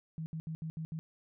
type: tone bursts at uneven times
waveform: sine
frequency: 160 Hz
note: D#3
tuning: 49 cents sharp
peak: -36 dBFS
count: 6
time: 0.18-0.26 / 0.33-0.4 / 0.47-0.55 / 0.62-0.7 / 0.77-0.85 / 0.92-0.99 s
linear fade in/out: 0 ms
effects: none